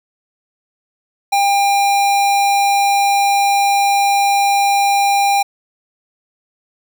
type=tone; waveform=square; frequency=800 Hz; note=G5; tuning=35 cents sharp; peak=-12 dBFS; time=1.32-5.43 s; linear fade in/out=10 ms; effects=none